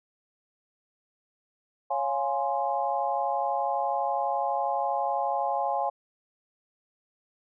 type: chord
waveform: sine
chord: Db major seventh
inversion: none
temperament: equal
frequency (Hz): 554.4 / 698.5 / 830.6 / 1046.5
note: Db5 / F5 / Ab5 / C6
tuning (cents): 0 / 0 / 0 / 0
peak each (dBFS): -32 / -30 / -28 / -34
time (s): 1.9-5.9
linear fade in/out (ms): 10
effects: none